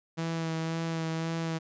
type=tone with vibrato; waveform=sawtooth; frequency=163.3 Hz; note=E3; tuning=16 cents flat; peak=-26 dBFS; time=0.17-1.59 s; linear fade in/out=20 ms; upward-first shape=sine; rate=1.9 Hz; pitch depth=18 cents each way; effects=resampled to 16000 Hz

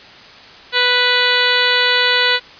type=harmonic tone; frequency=493.9 Hz; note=B4; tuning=in tune; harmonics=1 / 2 / 3 / 4 / 5 / 6 / 7 / 8 / 9; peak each=-22 / -23 / -18 / -19 / -23 / -21 / -21 / -19 / -24 dBFS; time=0.72-2.4 s; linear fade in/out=50 ms; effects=white hiss -39 dBFS RMS until 2.59 s + resampled to 11025 Hz

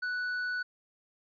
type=tone with tanh clipping; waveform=sine; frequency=1482 Hz; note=F#6; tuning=2 cents sharp; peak=-32 dBFS; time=0.02-0.63 s; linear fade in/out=10 ms; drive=7 dB; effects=resampled to 11025 Hz

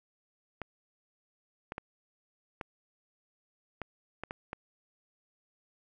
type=clicks; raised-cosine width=0.5 ms; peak=-22 dBFS; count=8; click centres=0.617 / 1.721 / 1.781 / 2.612 / 3.817 / 4.236 / 4.309 / 4.531 s; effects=none

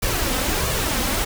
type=noise with flanger; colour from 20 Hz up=pink; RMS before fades=-22 dBFS; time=0.02-1.25 s; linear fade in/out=10 ms; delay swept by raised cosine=1.7 to 3.9 ms; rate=1.5 Hz; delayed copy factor=+0.5; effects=none

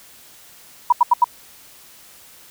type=tone bursts; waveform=sine; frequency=967 Hz; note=B5; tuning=37 cents flat; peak=-8 dBFS; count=4; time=0.9-1.243 s; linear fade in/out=5 ms; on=25 ms; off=81 ms; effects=white hiss -46 dBFS RMS until 2.5 s

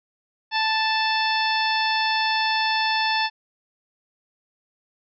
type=harmonic tone; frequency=880 Hz; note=A5; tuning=in tune; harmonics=1 / 2 / 3 / 4 / 5 / 6; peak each=-23 / -26 / -28 / -29 / -30 / -31 dBFS; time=0.51-3.3 s; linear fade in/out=50 ms; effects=none

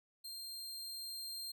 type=tone with level ramp; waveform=sawtooth; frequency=4186 Hz; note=C8; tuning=in tune; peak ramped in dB=-42 to -39 dBFS; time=0.24-1.52 s; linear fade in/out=10 ms; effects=none

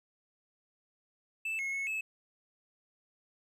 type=tone with pitch steps; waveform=triangle; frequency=2639 / 2172 / 2193 / 2599 Hz; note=E7 / C#7 / C#7 / E7; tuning=+1 / -36 / -19 / -25 cents; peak=-31 dBFS; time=1.45-2.01 s; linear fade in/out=5 ms; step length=140 ms; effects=none

